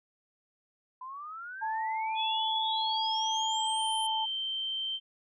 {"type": "exponential sweep", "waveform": "sine", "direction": "up", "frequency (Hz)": [1000, 10970], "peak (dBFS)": -39, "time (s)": [1.01, 4.07], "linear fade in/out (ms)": 5}
{"type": "tone", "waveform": "sine", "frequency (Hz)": 882, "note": "A5", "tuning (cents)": 4, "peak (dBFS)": -30, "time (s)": [1.61, 4.26], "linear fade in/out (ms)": 20}
{"type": "tone with pitch glide", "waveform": "sine", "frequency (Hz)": [3405, 3122], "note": ["G#7", "G7"], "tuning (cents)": [42, -8], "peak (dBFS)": -31, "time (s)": [2.15, 5], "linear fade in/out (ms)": 50, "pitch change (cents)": -150, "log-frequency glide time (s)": [2.5, 3.91]}
{"effects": []}